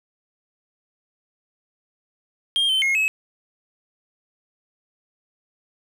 triangle tone with pitch steps, 3215 / 3083 / 2155 / 2574 Hz, G7 / G7 / C#7 / E7, +43 / -29 / -49 / -42 cents, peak -16 dBFS, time 2.56-3.08 s, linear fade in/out 0 ms, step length 130 ms, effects none

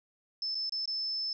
sine tone with dropouts, 5260 Hz, E8, 5 cents flat, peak -31 dBFS, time 0.42-1.33 s, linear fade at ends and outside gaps 2 ms, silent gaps 0.547-0.552 / 0.695-0.722 / 0.857-0.876 s, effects none

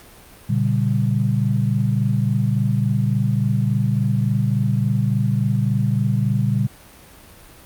sine chord, G diminished, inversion first, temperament just, 117.6 / 141.12 / 196 Hz, Bb2 / Db3 / G3, +16 / +31 / 0 cents, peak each -19 / -21 / -22 dBFS, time 0.49-6.67 s, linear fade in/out 10 ms, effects pink hiss -45 dBFS RMS until 7.65 s + Opus 48 kbps

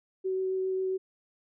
sine tone with vibrato, 377 Hz, F#4, 32 cents sharp, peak -27 dBFS, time 0.24-0.98 s, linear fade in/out 20 ms, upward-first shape triangle, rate 7.4 Hz, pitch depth 9 cents each way, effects none

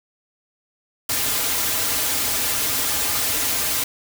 white noise with comb filter, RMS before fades -22 dBFS, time 1.09-3.84 s, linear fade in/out 5 ms, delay 5.4 ms, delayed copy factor -0.8, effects none

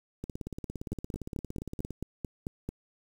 two click trains, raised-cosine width 3 ms, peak -24 / -21 dBFS, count 30 / 9, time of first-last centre 0.24-1.907 / 0.92-2.69 s, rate 17.4 / 4.52 Hz, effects 8-bit

